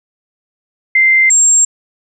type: tone pair in turn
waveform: sine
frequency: 2085 / 7465 Hz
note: C7 / A#8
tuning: -7 / +1 cents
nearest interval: octave + minor seventh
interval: 2208 cents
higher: second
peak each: -6 dBFS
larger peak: neither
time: 0.95-1.3 / 1.3-1.65 s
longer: neither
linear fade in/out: 5 ms
effects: none